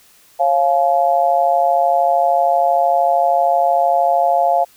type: tone with amplitude modulation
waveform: sine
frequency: 698.5 Hz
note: F5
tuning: in tune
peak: -7 dBFS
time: 0.39-4.65 s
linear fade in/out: 20 ms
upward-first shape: sine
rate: 153 Hz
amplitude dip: 100%
effects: white hiss -50 dBFS RMS until 4.76 s